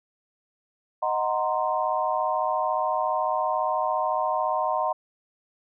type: chord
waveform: sine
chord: C half-diminished seventh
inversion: first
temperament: equal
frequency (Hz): 622.3 / 740 / 932.3 / 1046.5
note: Eb5 / Gb5 / Bb5 / C6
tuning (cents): 0 / 0 / 0 / 0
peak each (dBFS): -28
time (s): 1.02-4.93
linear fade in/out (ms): 10
effects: none